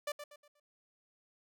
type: tone with echo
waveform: sawtooth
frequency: 587.3 Hz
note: D5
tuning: in tune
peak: -31 dBFS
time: 0.07-0.12 s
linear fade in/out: 5 ms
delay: 120 ms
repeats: 4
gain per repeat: -9 dB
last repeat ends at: 0.6 s
effects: none